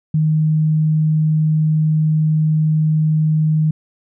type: tone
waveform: sine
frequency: 155.56 Hz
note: D#3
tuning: in tune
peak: -12 dBFS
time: 0.14-3.71 s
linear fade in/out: 5 ms
effects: none